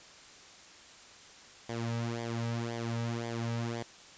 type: tone with flanger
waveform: sawtooth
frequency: 116.54 Hz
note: A#2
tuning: in tune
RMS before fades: -35 dBFS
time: 1.69-3.83 s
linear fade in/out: 5 ms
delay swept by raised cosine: 0.73 to 2.83 ms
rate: 1.9 Hz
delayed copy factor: -0.7
effects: white hiss -53 dBFS RMS until 4.17 s + resampled to 16000 Hz